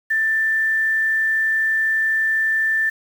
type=tone; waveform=sine; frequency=1774 Hz; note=A6; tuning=14 cents sharp; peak=-16 dBFS; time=0.1-2.9 s; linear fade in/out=10 ms; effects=7-bit